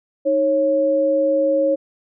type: tone pair together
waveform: sine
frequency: 311.1 / 549.4 Hz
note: D#4 / C#5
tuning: 0 / -16 cents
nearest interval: minor seventh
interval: 984 cents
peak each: -22 / -15 dBFS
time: 0.25-1.76 s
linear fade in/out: 20 ms
effects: none